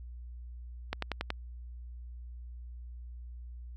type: click train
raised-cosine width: 0.3 ms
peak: -16 dBFS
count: 5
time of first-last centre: 0.93-1.304 s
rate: 10.7 Hz
effects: added 60 Hz sine -42 dBFS peak until 3.76 s